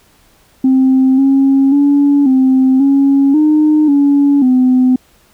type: tone with pitch steps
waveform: sine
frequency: 262.4 / 271.7 / 284.6 / 261.7 / 276.3 / 305.2 / 283.4 / 254.7 Hz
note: C4 / C#4 / C#4 / C4 / C#4 / D#4 / C#4 / C4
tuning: +5 / -35 / +46 / 0 / -6 / -33 / +38 / -46 cents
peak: -5 dBFS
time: 0.64-4.96 s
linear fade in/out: 5 ms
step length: 540 ms
effects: tanh soft clip ceiling -3 dBFS + pink hiss -50 dBFS RMS until 5.33 s